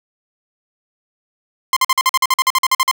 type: tone bursts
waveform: sawtooth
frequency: 1046.5 Hz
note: C6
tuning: in tune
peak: -7 dBFS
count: 15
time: 1.73-2.913 s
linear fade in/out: 2 ms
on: 35 ms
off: 47 ms
effects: none